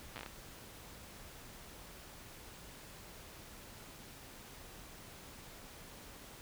slowing click train, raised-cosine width 0.3 ms, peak -28 dBFS, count 7, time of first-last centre 0.16-0.262 s, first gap 8 ms, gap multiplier 1.3, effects pink hiss -53 dBFS RMS until 6.41 s

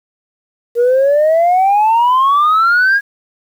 sine exponential sweep, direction up, 466.2 to 1661.2 Hz, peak -6 dBFS, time 0.75-3.01 s, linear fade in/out 50 ms, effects tanh soft clip ceiling -6 dBFS + 7-bit

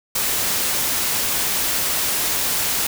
white noise, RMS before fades -21 dBFS, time 0.15-2.87 s, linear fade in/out 5 ms, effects none

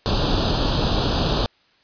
pink noise with comb filter, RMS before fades -20 dBFS, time 0.06-1.46 s, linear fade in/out 0 ms, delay 0.24 ms, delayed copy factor +1, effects white hiss -59 dBFS RMS until 1.83 s + resampled to 11025 Hz

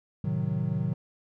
triangle chord, A diminished seventh, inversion none, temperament equal, 110 / 130.81 / 155.56 / 185 Hz, A2 / C3 / Eb3 / Gb3, 0 / 0 / 0 / 0 cents, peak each -31 / -30 / -28 / -30 dBFS, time 0.24-0.94 s, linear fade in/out 5 ms, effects none

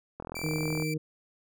click train, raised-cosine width 1 ms, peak -24 dBFS, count 27, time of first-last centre 0.2-0.824 s, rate 41.7 Hz
sawtooth tone, 2336 Hz, D7, 10 cents flat, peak -32 dBFS, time 0.35-0.94 s, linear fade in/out 5 ms
harmonic tone, 155.3 Hz, D#3, 3 cents flat, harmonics 1 / 2 / 3, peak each -31 / -34 / -36 dBFS, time 0.43-0.98 s, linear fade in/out 10 ms
effects none

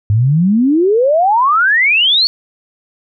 sine exponential sweep, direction up, 99.6 to 4499 Hz, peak -8 dBFS, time 0.1-2.27 s, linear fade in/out 0 ms, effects none

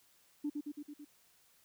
sine tone with echo, 293.7 Hz, D4, in tune, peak -32 dBFS, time 0.44-0.5 s, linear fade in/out 10 ms, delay 110 ms, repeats 5, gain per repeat -3 dB, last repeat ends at 1.05 s, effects tanh soft clip ceiling -28 dBFS + white hiss -68 dBFS RMS until 1.64 s

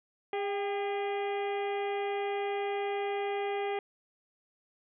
harmonic tone with a mistuned harmonic, 405.5 Hz, G#4, 41 cents flat, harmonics 1 / 2 / 3 / 4 / 5 / 6 / 7 / 8, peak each -32 / -35 / -47 / -49 / -43 / -46 / -52 / -51 dBFS, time 0.33-3.79 s, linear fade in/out 2 ms, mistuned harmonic 2, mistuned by -37 cents, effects none

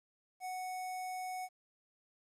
square tone with notch filter, 740 Hz, F#5, in tune, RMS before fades -41 dBFS, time 0.4-1.49 s, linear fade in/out 50 ms, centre 3600 Hz, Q 1.9, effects resampled to 32000 Hz + 12-bit

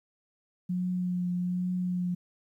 sine tone with vibrato, 179.7 Hz, F3, 50 cents sharp, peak -27 dBFS, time 0.69-2.15 s, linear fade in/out 10 ms, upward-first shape triangle, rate 1.2 Hz, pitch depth 20 cents each way, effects 11-bit

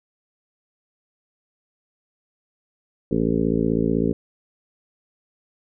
harmonic tone with a mistuned harmonic, 55.9 Hz, A1, 28 cents sharp, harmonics 1 / 2 / 3 / 4 / 5 / 6 / 7 / 8 / 9, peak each -33 / -31 / -25 / -24 / -24 / -34 / -26 / -27 / -34 dBFS, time 3.11-4.13 s, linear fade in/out 5 ms, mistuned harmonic 1, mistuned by -52 cents, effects none

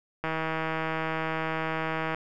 click train, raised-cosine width 0.5 ms, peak -15 dBFS, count 306, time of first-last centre 0.24-2.146 s, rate 160 Hz, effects none

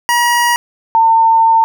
25% pulse / sine tone pair in turn, 957 / 903.3 Hz, A#5 / A5, +45 / +45 cents, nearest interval minor second, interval 100 cents, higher first, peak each -6 dBFS, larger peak neither, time 0.09-0.56 / 0.95-1.64 s, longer second, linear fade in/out 0 ms, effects none

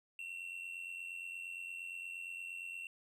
triangle tone with amplitude modulation, 2719 Hz, F7, 47 cents flat, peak -38 dBFS, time 0.19-2.87 s, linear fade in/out 2 ms, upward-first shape sine, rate 88.6 Hz, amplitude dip 65%, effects none

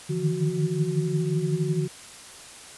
sine tone cluster, 147.5 / 153.2 / 158.6 / 171 / 369.8 Hz, D3 / D#3 / D#3 / F3 / F#4, +8 / -27 / +33 / -36 / -1 cents, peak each -29 dBFS, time 0.09-1.88 s, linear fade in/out 20 ms, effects white hiss -44 dBFS RMS until 2.77 s + resampled to 24000 Hz

